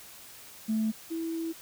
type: tone pair in turn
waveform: sine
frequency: 219.1 / 328.3 Hz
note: A3 / E4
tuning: -7 / -7 cents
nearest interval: perfect fifth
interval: 700 cents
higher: second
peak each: -24 / -30 dBFS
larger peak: first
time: 0.68-0.92 / 1.1-1.53 s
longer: second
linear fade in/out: 20 ms
effects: tanh soft clip ceiling -21 dBFS + white hiss -49 dBFS RMS until 1.61 s